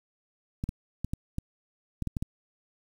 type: clicks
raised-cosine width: 5 ms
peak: -18 dBFS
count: 9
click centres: 0.639 / 0.691 / 1.046 / 1.135 / 1.384 / 2.023 / 2.073 / 2.168 / 2.225 s
effects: 8-bit